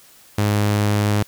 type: tone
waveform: sawtooth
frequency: 103.83 Hz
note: G#2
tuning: in tune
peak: -12 dBFS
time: 0.38-1.23 s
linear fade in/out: 5 ms
effects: white hiss -49 dBFS RMS until 1.27 s